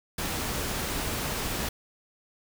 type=noise; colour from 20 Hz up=pink; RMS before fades=-31 dBFS; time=0.18-1.69 s; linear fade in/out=5 ms; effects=none